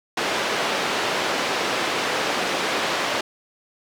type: band-pass noise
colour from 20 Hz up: pink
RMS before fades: -24 dBFS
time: 0.17-3.21 s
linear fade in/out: 5 ms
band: 380 to 4300 Hz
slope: 12 dB/octave
effects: none